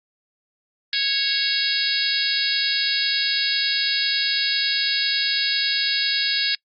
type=harmonic tone; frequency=552 Hz; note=C#5; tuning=7 cents flat; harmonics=3 / 4 / 5 / 6 / 7 / 8 / 9; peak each=-28 / -29 / -30 / -29 / -25 / -25 / -26 dBFS; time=0.93-6.55 s; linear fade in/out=2 ms; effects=noise-tail reverb RT60 0.1 s tail -26 dB re dry + Opus 24 kbps

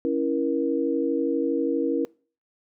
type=chord; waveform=sine; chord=A# diminished; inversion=first; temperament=equal with one note detuned; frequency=277.2 / 329.6 / 474 Hz; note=C#4 / E4 / A#4; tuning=0 / 0 / +29 cents; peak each=-26 dBFS; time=0.05-2.05 s; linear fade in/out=0 ms; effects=noise-tail reverb RT60 0.4 s tail -24 dB re dry

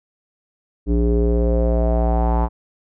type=tone with low-pass filter sweep; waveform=square; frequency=58.27 Hz; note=A#1; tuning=in tune; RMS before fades=-17 dBFS; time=0.86-2.49 s; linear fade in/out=50 ms; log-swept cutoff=340 to 930 Hz; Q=4.6; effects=none

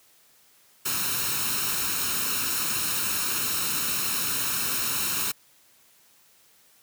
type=noise with comb filter; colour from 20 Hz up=white; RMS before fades=-27 dBFS; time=0.85-5.32 s; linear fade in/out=10 ms; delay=0.74 ms; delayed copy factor=+0.65; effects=white hiss -59 dBFS RMS until 6.82 s + high-pass 80 Hz 12 dB/octave

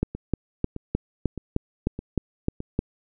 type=two click trains; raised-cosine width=3 ms; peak=-9 / -19 dBFS; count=10 / 5; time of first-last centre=0.03-2.791 / 0.15-2.604 s; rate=3.26 / 1.63 Hz; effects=none

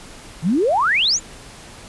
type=exponential sweep; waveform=sine; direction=up; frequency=144.7 to 7459 Hz; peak=-14 dBFS; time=0.42-1.2 s; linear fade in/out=50 ms; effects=pink hiss -40 dBFS RMS until 1.88 s + resampled to 24000 Hz

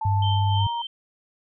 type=tone with pitch glide; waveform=sine; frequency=880 to 937.7 Hz; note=A5 to A#5; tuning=0 to +10 cents; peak=-25 dBFS; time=0.01-0.82 s; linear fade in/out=5 ms; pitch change=+110 cents; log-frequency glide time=0.56-0.65 s
type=tone; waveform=sine; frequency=99.7 Hz; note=G2; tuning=30 cents sharp; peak=-19 dBFS; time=0.05-0.67 s; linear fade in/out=5 ms
type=tone with tremolo; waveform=sine; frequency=3119 Hz; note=G7; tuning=9 cents flat; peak=-28 dBFS; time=0.22-0.87 s; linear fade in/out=5 ms; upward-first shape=sine; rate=3.3 Hz; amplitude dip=65%
effects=none

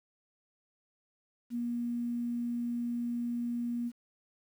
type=tone with quantisation; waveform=sine; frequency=238.6 Hz; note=A#3; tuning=41 cents sharp; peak=-31 dBFS; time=1.5-3.92 s; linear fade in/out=50 ms; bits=10; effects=none

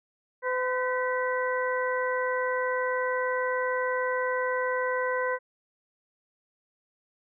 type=harmonic tone with a mistuned harmonic; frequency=507 Hz; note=B4; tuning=45 cents sharp; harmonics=1 / 2 / 3 / 4; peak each=-28 / -31 / -33 / -34 dBFS; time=0.42-5.39 s; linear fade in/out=50 ms; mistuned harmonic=4; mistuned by=-64 cents; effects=none

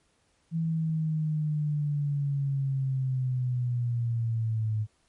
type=linear sweep; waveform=sine; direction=down; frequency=164.81 to 106.9 Hz; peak=-25 dBFS; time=0.51-4.87 s; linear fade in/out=50 ms; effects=pink hiss -69 dBFS RMS until 5.08 s + MP3 48 kbps

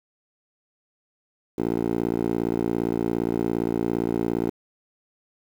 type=tone with band-pass filter; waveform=10% pulse; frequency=57.4 Hz; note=A#1; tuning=26 cents flat; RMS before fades=-25 dBFS; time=1.58-4.5 s; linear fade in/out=5 ms; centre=380 Hz; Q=1.8; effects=8-bit

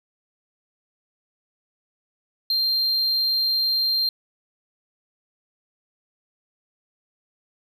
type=tone; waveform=triangle; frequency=4177 Hz; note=C8; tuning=4 cents flat; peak=-18 dBFS; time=2.5-4.09 s; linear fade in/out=2 ms; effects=none

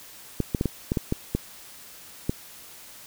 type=clicks; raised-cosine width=3 ms; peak=-10 dBFS; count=9; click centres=0.403 / 0.548 / 0.611 / 0.657 / 0.919 / 0.972 / 1.124 / 1.35 / 2.295 s; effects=white hiss -46 dBFS RMS until 3.06 s

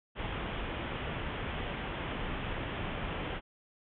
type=low-pass noise; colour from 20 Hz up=pink; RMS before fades=-37 dBFS; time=0.15-3.41 s; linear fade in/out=50 ms; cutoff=3400 Hz; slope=96 dB/octave; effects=none

